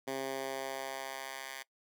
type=tone with high-pass filter sweep; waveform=10% pulse; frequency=134.2 Hz; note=C3; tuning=44 cents sharp; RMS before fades=-40 dBFS; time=0.07-1.63 s; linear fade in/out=10 ms; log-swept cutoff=290 to 1500 Hz; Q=1; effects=noise-tail reverb RT60 0.1 s tail -21 dB re dry